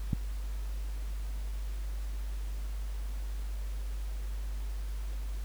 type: click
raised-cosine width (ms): 5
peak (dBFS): -16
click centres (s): 0.132
effects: added 50 Hz sine -33 dBFS peak until 5.44 s + pink hiss -53 dBFS RMS until 5.44 s